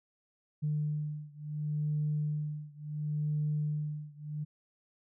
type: beating tone pair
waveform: sine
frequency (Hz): 150 / 150.71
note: D3 / D3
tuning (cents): +37 / +45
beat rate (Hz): 0.71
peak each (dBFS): -33 / -34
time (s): 0.62-4.45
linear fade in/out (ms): 20
effects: tanh soft clip ceiling -23 dBFS